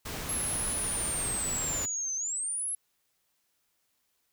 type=noise; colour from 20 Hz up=pink; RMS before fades=-37 dBFS; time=0.05-1.86 s; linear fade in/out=10 ms
type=linear two-way sweep; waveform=sine; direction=down then up; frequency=11175 to 6100 to 11175 Hz; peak=-30 dBFS; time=0.29-2.75 s; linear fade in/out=2 ms; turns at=2.15 s
effects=white hiss -75 dBFS RMS until 4.32 s